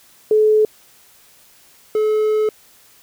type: tone pair in turn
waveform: sine / triangle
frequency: 429.9 / 429.9 Hz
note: A4 / A4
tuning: -40 / -40 cents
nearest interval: unison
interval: 0 cents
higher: neither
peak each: -10 / -12 dBFS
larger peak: first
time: 0.31-0.65 / 1.95-2.49 s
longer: second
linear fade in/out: 2 ms
effects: white hiss -50 dBFS RMS until 3.02 s